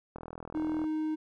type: click train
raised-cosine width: 1 ms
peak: -27 dBFS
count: 29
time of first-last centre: 0.16-0.841 s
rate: 41.1 Hz
type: tone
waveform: triangle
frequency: 311.1 Hz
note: D#4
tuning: in tune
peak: -27 dBFS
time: 0.54-1.16 s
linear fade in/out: 20 ms
effects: none